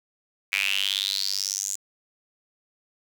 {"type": "tone with high-pass filter sweep", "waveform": "square", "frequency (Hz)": 49.06, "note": "G1", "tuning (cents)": 2, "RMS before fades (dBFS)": -27, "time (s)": [0.52, 1.76], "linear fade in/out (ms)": 10, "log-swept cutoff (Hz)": [2300, 7200], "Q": 7.5, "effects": ["8-bit"]}